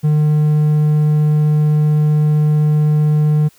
triangle tone, 151.3 Hz, D#3, 48 cents flat, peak -8 dBFS, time 0.03-3.49 s, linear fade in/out 20 ms, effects white hiss -51 dBFS RMS until 3.58 s

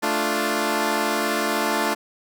10% pulse chord, D minor, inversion second, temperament equal, 220 / 293.7 / 349.2 Hz, A3 / D4 / F4, 0 / 0 / 0 cents, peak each -17 dBFS, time 0.02-1.95 s, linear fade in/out 20 ms, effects none

